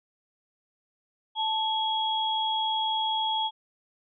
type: tone pair together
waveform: sine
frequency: 878 / 3317 Hz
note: A5 / G#7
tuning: -4 / -3 cents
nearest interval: octave + major seventh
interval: 2301 cents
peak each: -27 / -28 dBFS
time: 1.35-3.51 s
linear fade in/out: 50 ms
effects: none